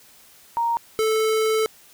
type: tone pair in turn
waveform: sine / square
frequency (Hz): 932.3 / 438.3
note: A#5 / A4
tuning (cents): 0 / -7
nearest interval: octave + minor second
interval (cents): 1307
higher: first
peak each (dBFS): -19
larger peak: neither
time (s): 0.57-0.77 / 0.99-1.66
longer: second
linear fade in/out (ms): 0
effects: white hiss -51 dBFS RMS until 1.93 s